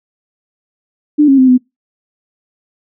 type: tone with pitch steps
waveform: sine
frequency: 297.4 / 272 / 259.4 / 252.3 Hz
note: D4 / C#4 / C4 / B3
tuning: +22 / -33 / -15 / +37 cents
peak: -4 dBFS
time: 1.18-1.58 s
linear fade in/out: 20 ms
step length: 100 ms
effects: noise-tail reverb RT60 0.2 s tail -24 dB re dry